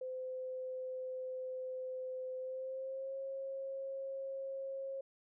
sine tone with pitch glide, 514 to 539.9 Hz, C5 to C#5, -31 to -46 cents, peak -39 dBFS, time 0.01-5.01 s, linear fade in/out 5 ms, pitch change +85 cents, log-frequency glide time 2.38-3.16 s, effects none

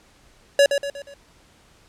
square tone with echo, 564 Hz, C#5, 30 cents sharp, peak -12 dBFS, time 0.59-0.66 s, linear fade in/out 2 ms, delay 120 ms, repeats 4, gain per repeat -7 dB, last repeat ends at 1.14 s, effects pink hiss -55 dBFS RMS until 1.88 s + low-pass 9000 Hz 12 dB/octave

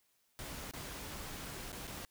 pink noise with dropouts, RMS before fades -45 dBFS, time 0.39-2.05 s, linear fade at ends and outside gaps 0 ms, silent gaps 0.711-0.736 / 1.719-1.728 / 1.871-1.876 s, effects white hiss -75 dBFS RMS until 2.1 s

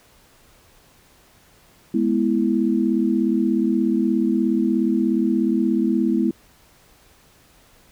sine chord, E major, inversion first, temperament equal with one note detuned, 210.1 / 246.9 / 329.6 Hz, G#3 / B3 / E4, +20 / 0 / 0 cents, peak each -21 dBFS, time 1.94-6.31 s, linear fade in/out 5 ms, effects pink hiss -54 dBFS RMS until 7.91 s

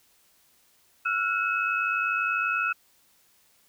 sine tone cluster, 1346 / 1446 / 2575 Hz, E6 / F#6 / E7, +36 / -40 / -41 cents, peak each -28 dBFS, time 1.05-2.73 s, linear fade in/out 10 ms, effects white hiss -63 dBFS RMS until 3.68 s

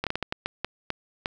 slowing click train, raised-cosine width 0.3 ms, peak -11 dBFS, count 10, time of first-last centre 0.04-1.259 s, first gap 27 ms, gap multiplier 1.38, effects none

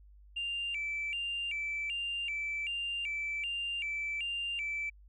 sine tone with vibrato, 2546 Hz, D#7, 39 cents sharp, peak -32 dBFS, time 0.36-4.9 s, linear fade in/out 10 ms, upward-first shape square, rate 1.3 Hz, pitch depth 160 cents each way, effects tanh soft clip ceiling -29 dBFS + added 50 Hz sine -54 dBFS peak until 5.08 s

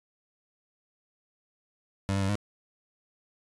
25% pulse tone with pitch steps, 97.6 / 98.6 / 96.6 / 103 Hz, G2 / G2 / G2 / G#2, -7 / +11 / -25 / -14 cents, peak -22 dBFS, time 2.09-2.354 s, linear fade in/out 0 ms, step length 66 ms, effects resampled to 24000 Hz

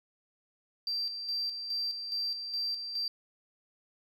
sine tone with tremolo, 4699 Hz, D8, in tune, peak -29 dBFS, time 0.87-3.08 s, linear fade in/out 2 ms, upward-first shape square, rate 2.4 Hz, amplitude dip 55%, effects tanh soft clip ceiling -26 dBFS + 11-bit

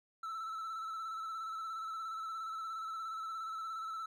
triangle tone with vibrato, 1318.5 Hz, E6, in tune, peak -37 dBFS, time 0.23-4.06 s, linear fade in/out 5 ms, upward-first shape square, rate 17 Hz, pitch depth 28 cents each way, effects none

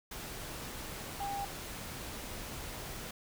sine tone in noise, 800 Hz, G5, 35 cents sharp, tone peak -35 dBFS, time 1.2-1.45 s, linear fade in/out 5 ms, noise pink, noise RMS -43 dBFS, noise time 0.11-3.11 s, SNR +5 dB, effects none

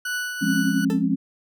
40% pulse tone with tremolo, 1480 Hz, F#6, in tune, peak -23 dBFS, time 0.05-0.85 s, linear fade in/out 5 ms, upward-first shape triangle, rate 2.5 Hz, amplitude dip 50%
sine chord, Db major seventh, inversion first, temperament equal with one note detuned, 174.61 / 207.7 / 261.6 / 272.6 Hz, F3 / Ab3 / C4 / Db4, 0 / 0 / 0 / -29 cents, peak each -25 / -24 / -26 / -23 dBFS, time 0.41-1.16 s, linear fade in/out 20 ms
40% pulse tone with exponential decay, 441.1 Hz, A4, 4 cents sharp, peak -24 dBFS, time 0.9-1.05 s, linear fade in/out 0 ms, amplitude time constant 32 ms
effects none

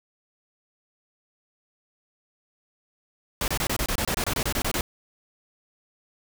pink noise bursts, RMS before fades -26 dBFS, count 15, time 3.41-4.81 s, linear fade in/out 2 ms, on 70 ms, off 25 ms, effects none

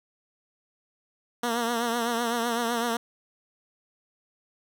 10% pulse tone with vibrato, 234.8 Hz, A#3, 13 cents sharp, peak -17 dBFS, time 1.43-2.97 s, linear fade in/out 5 ms, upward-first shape triangle, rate 7.9 Hz, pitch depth 68 cents each way, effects none

